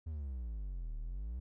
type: exponential two-way sweep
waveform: triangle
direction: down then up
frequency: 82.41 to 36.71 to 65.2 Hz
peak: -36 dBFS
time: 0.06-1.4 s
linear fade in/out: 10 ms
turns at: 0.98 s
effects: none